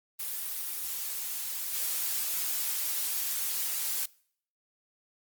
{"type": "noise with level steps", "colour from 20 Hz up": "blue", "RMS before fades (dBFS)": [-35, -31], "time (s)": [0.19, 4.06], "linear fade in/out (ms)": 10, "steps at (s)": 1.73, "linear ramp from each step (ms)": 20, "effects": ["noise-tail reverb RT60 0.6 s tail -24 dB re dry", "Opus 24 kbps"]}